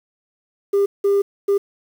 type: tone bursts at uneven times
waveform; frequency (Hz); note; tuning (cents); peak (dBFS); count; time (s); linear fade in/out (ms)
sine; 400; G4; +35; -11; 3; 0.73-0.86 / 1.04-1.22 / 1.48-1.58; 10
effects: tanh soft clip ceiling -12 dBFS + 7-bit